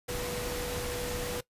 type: tone in noise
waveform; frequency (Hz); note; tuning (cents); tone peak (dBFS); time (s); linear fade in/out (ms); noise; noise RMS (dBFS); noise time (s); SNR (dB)
sine; 490; B4; -14; -36; 0.08-1.41; 10; pink; -36; 0.08-1.41; -3
effects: noise-tail reverb RT60 0.1 s tail -19 dB re dry + resampled to 32000 Hz